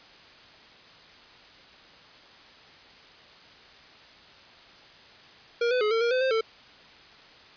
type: tone with pitch steps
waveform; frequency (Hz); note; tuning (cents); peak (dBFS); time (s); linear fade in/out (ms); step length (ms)
square; 472.1 / 502 / 423.5 / 452.9 / 471.2 / 511 / 525 / 446.4; A#4 / B4 / G#4 / A#4 / A#4 / C5 / C5 / A4; +22 / +28 / +34 / -50 / +19 / -41 / +6 / +25; -23; 5.61-6.41; 5; 100
effects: white hiss -51 dBFS RMS until 7.56 s + resampled to 11025 Hz